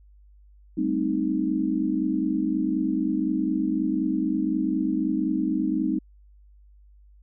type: chord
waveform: sine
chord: A half-diminished seventh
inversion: third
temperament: equal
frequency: 196 / 220 / 261.6 / 311.1 Hz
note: G3 / A3 / C4 / Eb4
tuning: 0 / 0 / 0 / 0 cents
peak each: -29 / -31 / -27 / -25 dBFS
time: 0.77-5.99 s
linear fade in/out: 10 ms
effects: added 50 Hz sine -50 dBFS peak until 7.22 s